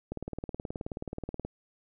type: click train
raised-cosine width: 2 ms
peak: -22 dBFS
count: 26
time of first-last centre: 0.12-1.45 s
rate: 18.8 Hz
effects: none